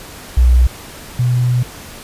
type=tone pair in turn; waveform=sine; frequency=61.74 / 123.48 Hz; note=B1 / B2; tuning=0 / 0 cents; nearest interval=octave; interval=1200 cents; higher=second; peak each=-6 / -11 dBFS; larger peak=first; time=0.37-0.67 / 1.19-1.63 s; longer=second; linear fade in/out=5 ms; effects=pink hiss -34 dBFS RMS until 2.03 s + resampled to 32000 Hz